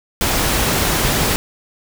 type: noise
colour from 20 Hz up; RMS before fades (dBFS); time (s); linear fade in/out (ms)
pink; -17; 0.21-1.36; 0
effects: none